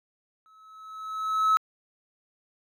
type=tone with exponential growth; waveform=triangle; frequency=1293 Hz; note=E6; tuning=34 cents flat; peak=-14 dBFS; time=0.46-1.57 s; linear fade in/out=0 ms; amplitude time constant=240 ms; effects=tanh soft clip ceiling -13 dBFS